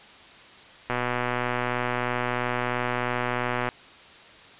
click train, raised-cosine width 0.5 ms, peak -11 dBFS, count 344, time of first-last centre 0.9-3.689 s, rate 123 Hz, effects white hiss -48 dBFS RMS until 4.59 s + resampled to 8000 Hz

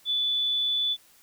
sine tone, 3473 Hz, A7, 23 cents flat, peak -23 dBFS, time 0.05-0.97 s, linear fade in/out 50 ms, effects white hiss -58 dBFS RMS until 1.22 s

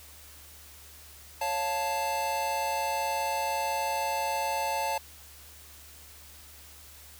square chord, Db augmented, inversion none, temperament equal, 554.4 / 698.5 / 880 Hz, Db5 / F5 / A5, 0 / 0 / 0 cents, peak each -36 / -36 / -30 dBFS, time 1.41-4.98 s, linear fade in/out 5 ms, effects added 73 Hz sine -54 dBFS peak until 7.19 s + white hiss -51 dBFS RMS until 7.19 s

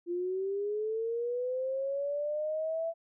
sine linear sweep, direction up, 343.2 to 668 Hz, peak -30 dBFS, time 0.06-2.94 s, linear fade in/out 50 ms, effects none

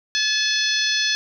harmonic tone, 861 Hz, A5, 38 cents flat, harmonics 2 / 3 / 4 / 5 / 6 / 7, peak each -24 / -28 / -24 / -25 / -26 / -29 dBFS, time 0.15-1.15 s, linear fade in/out 0 ms, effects none

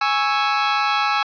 sawtooth chord, C# minor, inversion second, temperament equal, 830.6 / 1108.7 / 1318.5 Hz, G#5 / C#6 / E6, 0 / 0 / 0 cents, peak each -17 / -20 / -17 dBFS, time 0.01-1.23 s, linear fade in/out 5 ms, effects resampled to 11025 Hz + 8-bit

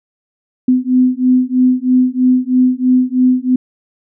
sine beating tone pair, 252.2 / 255.3 Hz, B3 / C4, +36 / -42 cents, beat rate 3.1 Hz, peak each -12 dBFS, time 0.68-3.56 s, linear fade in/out 5 ms, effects none

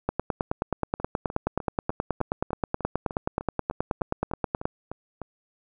two click trains, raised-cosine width 1 ms, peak -20 / -10 dBFS, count 15 / 44, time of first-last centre 1-5.217 / 0.09-4.655 s, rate 3.32 / 9.42 Hz, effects none

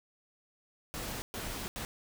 pink noise bursts at uneven times, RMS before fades -39 dBFS, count 3, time 0.94-1.22 / 1.34-1.68 / 1.76-1.85 s, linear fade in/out 0 ms, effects none

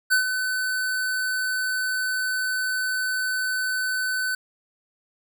square tone with ADSR envelope, 1512 Hz, F#6, 37 cents sharp, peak -16 dBFS, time 0.1-4.35 s, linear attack 27 ms, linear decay 110 ms, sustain -8 dB, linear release 4 ms, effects none

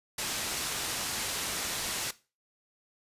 white low-pass noise, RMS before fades -34 dBFS, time 0.18-2.11 s, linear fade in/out 5 ms, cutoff 8800 Hz, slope 12 dB/octave, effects noise-tail reverb RT60 0.3 s tail -17 dB re dry + resampled to 32000 Hz

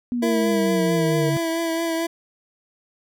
sine exponential sweep, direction down, 246.9 to 140.2 Hz, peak -21 dBFS, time 0.12-1.37 s, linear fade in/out 0 ms
sine tone, 465.3 Hz, A#4, 3 cents flat, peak -23 dBFS, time 0.22-1.3 s, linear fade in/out 10 ms
25% pulse tone with vibrato, 330.6 Hz, E4, 5 cents sharp, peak -18 dBFS, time 0.22-2.07 s, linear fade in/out 10 ms, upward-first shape triangle, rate 4.5 Hz, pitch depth 28 cents each way
effects none

